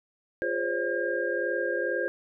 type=tone cluster; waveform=sine; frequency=349.5 / 412.3 / 520 / 562 / 1612 Hz; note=F4 / G#4 / C5 / C#5 / G6; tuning=+1 / -13 / -11 / +24 / +48 cents; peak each=-33 / -35 / -30 / -35 / -31 dBFS; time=0.42-2.08 s; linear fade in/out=0 ms; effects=none